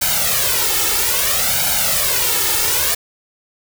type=noise with flanger; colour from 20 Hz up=white; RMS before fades=-17 dBFS; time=0.01-2.95 s; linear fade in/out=10 ms; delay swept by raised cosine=1.3 to 2.3 ms; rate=0.61 Hz; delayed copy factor=+0.85; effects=none